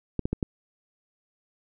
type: clicks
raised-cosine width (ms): 3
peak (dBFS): -13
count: 4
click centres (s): 0.193 / 0.255 / 0.33 / 0.428
effects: none